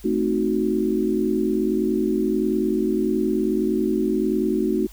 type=chord; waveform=sine; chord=A diminished seventh; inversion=none; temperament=equal; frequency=220 / 261.6 / 311.1 / 370 Hz; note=A3 / C4 / Eb4 / Gb4; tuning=0 / 0 / 0 / 0 cents; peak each=-24 / -27 / -24 / -23 dBFS; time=0.04-4.87 s; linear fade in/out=10 ms; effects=added 50 Hz sine -42 dBFS peak until 4.92 s + white hiss -50 dBFS RMS until 4.92 s